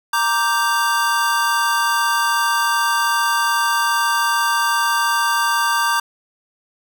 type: chord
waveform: square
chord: G minor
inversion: first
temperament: equal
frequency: 932.3 / 1174.7 / 1568 Hz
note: Bb5 / D6 / G6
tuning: 0 / 0 / 0 cents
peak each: -21 dBFS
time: 0.13-6 s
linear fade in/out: 5 ms
effects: none